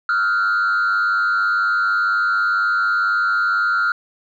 sine tone with frequency modulation, 1396.9 Hz, F6, in tune, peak -13 dBFS, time 0.09-3.92 s, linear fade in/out 2 ms, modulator 98 Hz, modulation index 0.82, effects tanh soft clip ceiling -14 dBFS

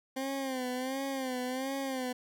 20% pulse tone with vibrato, 261.6 Hz, C4, in tune, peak -28 dBFS, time 0.16-2.13 s, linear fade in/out 10 ms, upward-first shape sine, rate 1.4 Hz, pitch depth 78 cents each way, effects none

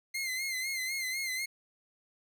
sawtooth tone with vibrato, 2093 Hz, C7, in tune, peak -29 dBFS, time 0.14-1.46 s, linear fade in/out 10 ms, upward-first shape sine, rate 4 Hz, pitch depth 61 cents each way, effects none

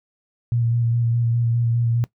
sine tone with vibrato, 117.5 Hz, A#2, 14 cents sharp, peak -17 dBFS, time 0.52-2.04 s, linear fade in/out 0 ms, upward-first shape square, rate 4.9 Hz, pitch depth 18 cents each way, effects noise-tail reverb RT60 0.1 s tail -19 dB re dry

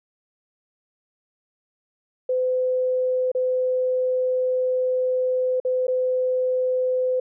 sine tone with dropouts, 509 Hz, C5, 48 cents flat, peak -19 dBFS, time 2.29-7.2 s, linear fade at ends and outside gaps 5 ms, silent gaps 3.317-3.349 / 5.601-5.649 / 5.87-5.88 s, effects none

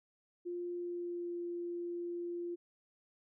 sine tone with pitch glide, 350.9 to 346.9 Hz, F4 to F4, +8 to -12 cents, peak -37 dBFS, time 0.45-2.56 s, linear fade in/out 20 ms, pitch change -20 cents, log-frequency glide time 0.74-1.38 s, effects none

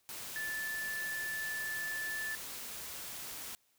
sine tone in noise, 1748 Hz, A6, 12 cents flat, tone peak -36 dBFS, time 0.36-2.35 s, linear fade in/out 0 ms, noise white, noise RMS -44 dBFS, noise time 0.09-3.55 s, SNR +5 dB, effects white hiss -73 dBFS RMS until 3.78 s

